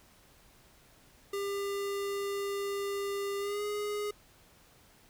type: tone with pitch glide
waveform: square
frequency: 399.8 to 415.1 Hz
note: G4 to G#4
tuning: +34 to -1 cents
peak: -33 dBFS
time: 1.33-4.11 s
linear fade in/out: 5 ms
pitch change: +65 cents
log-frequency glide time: 3.39-3.63 s
effects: pink hiss -61 dBFS RMS until 5.09 s